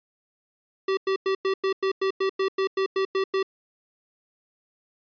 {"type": "tone bursts", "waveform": "square", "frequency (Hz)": 385.2, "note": "G4", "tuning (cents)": -30, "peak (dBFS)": -22, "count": 14, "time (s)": [0.88, 3.429], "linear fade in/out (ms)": 5, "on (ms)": 92, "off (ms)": 97, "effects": ["resampled to 11025 Hz"]}